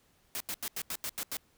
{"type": "noise bursts", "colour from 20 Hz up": "white", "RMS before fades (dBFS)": -36, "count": 8, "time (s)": [0.35, 1.369], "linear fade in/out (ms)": 0, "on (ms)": 53, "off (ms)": 85, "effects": ["pink hiss -68 dBFS RMS until 1.57 s"]}